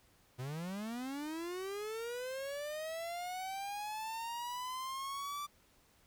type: linear sweep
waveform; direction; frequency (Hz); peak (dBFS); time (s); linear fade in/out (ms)
45% pulse; up; 121 to 1174.7; -39; 0.38-5.47; 20
effects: pink hiss -68 dBFS RMS until 6.06 s